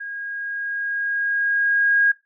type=tone with level ramp; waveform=sine; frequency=1634 Hz; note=G#6; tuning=29 cents flat; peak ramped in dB=-29 to -13 dBFS; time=0-2.12 s; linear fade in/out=10 ms; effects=noise-tail reverb RT60 0.2 s tail -17 dB re dry